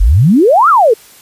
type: exponential two-way sweep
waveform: sine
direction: up then down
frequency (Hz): 41.2 to 1415 to 412.2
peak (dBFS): -4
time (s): 0-0.94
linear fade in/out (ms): 10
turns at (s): 0.69
effects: white hiss -40 dBFS RMS until 1.21 s + resampled to 32000 Hz